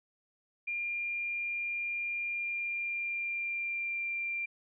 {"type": "tone with pitch glide", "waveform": "sine", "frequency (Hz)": [2400, 2374], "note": ["D7", "D7"], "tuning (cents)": [37, 18], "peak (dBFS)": -32, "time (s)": [0.67, 4.46], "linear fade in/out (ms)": 10, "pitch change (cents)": -19, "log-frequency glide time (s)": [2.31, 4.05], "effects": []}